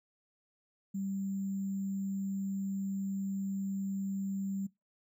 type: tone with sample-and-hold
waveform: sine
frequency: 195.1 Hz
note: G3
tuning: 8 cents flat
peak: -33 dBFS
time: 0.94-4.67 s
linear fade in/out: 10 ms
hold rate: 7350 Hz
effects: noise-tail reverb RT60 0.2 s tail -22 dB re dry